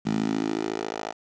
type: tone with high-pass filter sweep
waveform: 10% pulse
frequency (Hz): 54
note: A1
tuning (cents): -32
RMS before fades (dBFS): -28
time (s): 0.05-1.13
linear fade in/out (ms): 20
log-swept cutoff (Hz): 190 to 600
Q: 2.9
effects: resampled to 16000 Hz + 8-bit